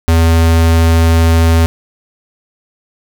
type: tone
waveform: square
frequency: 82.41 Hz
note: E2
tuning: in tune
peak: -7 dBFS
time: 0.08-1.66 s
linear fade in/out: 0 ms
effects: none